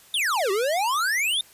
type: exponential two-way sweep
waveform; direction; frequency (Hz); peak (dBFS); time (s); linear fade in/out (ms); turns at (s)
square; down then up; 3700 to 370.2 to 3700; -22; 0.14-1.41; 2; 0.51
effects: white hiss -52 dBFS RMS until 1.53 s + resampled to 32000 Hz